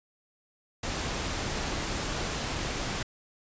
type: noise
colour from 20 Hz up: pink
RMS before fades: -32 dBFS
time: 0.83-3.03 s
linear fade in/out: 5 ms
effects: resampled to 16000 Hz